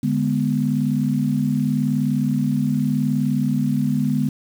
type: chord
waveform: sine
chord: G# diminished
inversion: second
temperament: equal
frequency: 146.83 / 207.7 / 246.9 Hz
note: D3 / G#3 / B3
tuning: 0 / 0 / 0 cents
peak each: -22 / -22 / -21 dBFS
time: 0.03-4.29 s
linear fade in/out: 5 ms
effects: 7-bit